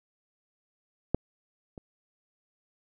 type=clicks; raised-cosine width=2 ms; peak=-10 / -29 dBFS; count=2; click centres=1.146 / 1.778 s; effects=none